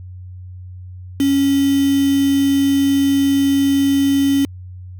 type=tone with quantisation; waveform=sine; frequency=277.2 Hz; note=C#4; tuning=in tune; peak=-12 dBFS; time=1.2-4.45 s; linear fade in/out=2 ms; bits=4; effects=added 91 Hz sine -31 dBFS peak until 4.99 s